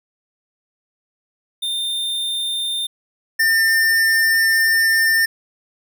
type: tone pair in turn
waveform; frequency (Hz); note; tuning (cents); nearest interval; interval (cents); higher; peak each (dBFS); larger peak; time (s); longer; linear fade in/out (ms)
square; 3616 / 1801.2; A7 / A6; +47 / +40; octave; 1207; first; -21 / -14; second; 1.62-2.87 / 3.39-5.26; second; 10
effects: none